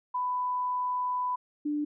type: tone pair in turn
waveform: sine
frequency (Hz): 996 / 296.1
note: B5 / D4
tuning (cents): +14 / +14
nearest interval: octave + major sixth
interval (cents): 2100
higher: first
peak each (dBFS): -27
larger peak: neither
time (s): 0.14-1.36 / 1.65-1.85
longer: first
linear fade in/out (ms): 10
effects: none